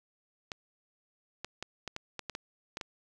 clicks, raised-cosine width 0.2 ms, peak -20 dBFS, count 10, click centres 0.518 / 1.446 / 1.626 / 1.877 / 1.964 / 2.193 / 2.297 / 2.351 / 2.771 / 2.812 s, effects none

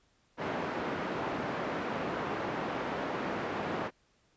pink band-pass noise, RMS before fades -35 dBFS, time 0.37-3.91 s, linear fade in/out 50 ms, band 220 to 1600 Hz, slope 12 dB/octave, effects pink hiss -70 dBFS RMS until 4.36 s + resampled to 16000 Hz

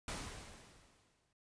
pink noise with exponential decay, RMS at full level -41 dBFS, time 0.08-1.33 s, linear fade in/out 2 ms, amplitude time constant 270 ms, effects noise-tail reverb RT60 0.1 s tail -20 dB re dry + resampled to 22050 Hz

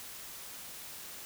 silence, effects white hiss -46 dBFS RMS until 1.25 s

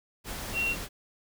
sine tone in noise, 2741 Hz, F7, 33 cents flat, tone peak -26 dBFS, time 0.53-0.76 s, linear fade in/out 50 ms, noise pink, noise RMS -37 dBFS, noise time 0.24-0.89 s, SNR +8 dB, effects none

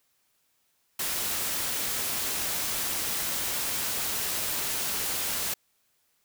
white noise, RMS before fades -30 dBFS, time 0.99-5.54 s, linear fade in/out 5 ms, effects white hiss -71 dBFS RMS until 6.24 s

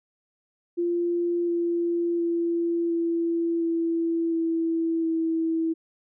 sine tone with pitch steps, 345.8 / 342.4 / 339.1 / 335.8 / 332.5 / 329.2 / 326 Hz, F4 / F4 / E4 / E4 / E4 / E4 / E4, -17 / -34 / +49 / +32 / +15 / -2 / -19 cents, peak -22 dBFS, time 0.77-5.74 s, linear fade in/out 20 ms, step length 710 ms, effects none

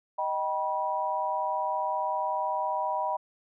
sine chord, Eb augmented, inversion none, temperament just, 622.3 / 777.8 / 972.3 Hz, Eb5 / G5 / B5, 0 / -14 / -27 cents, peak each -33 / -32 / -29 dBFS, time 0.18-3.17 s, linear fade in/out 10 ms, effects none

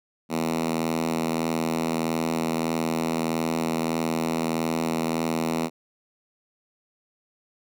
5% pulse tone with high-pass filter, 81.6 Hz, E2, 17 cents flat, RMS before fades -26 dBFS, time 0.29-5.7 s, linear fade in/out 50 ms, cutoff 210 Hz, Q 3.2, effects none

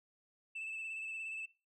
sine tone with vibrato, 2637 Hz, E7, in tune, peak -38 dBFS, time 0.55-1.46 s, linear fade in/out 10 ms, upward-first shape square, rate 17 Hz, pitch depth 18 cents each way, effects noise-tail reverb RT60 0.3 s tail -20 dB re dry + tanh soft clip ceiling -38 dBFS

